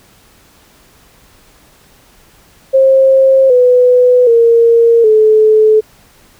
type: tone with pitch steps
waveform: sine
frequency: 533 / 497.3 / 464 / 432.9 Hz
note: C5 / B4 / A#4 / A4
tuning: +32 / +12 / -8 / -28 cents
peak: -4 dBFS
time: 2.73-5.81 s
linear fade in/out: 20 ms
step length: 770 ms
effects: pink hiss -46 dBFS RMS until 6.39 s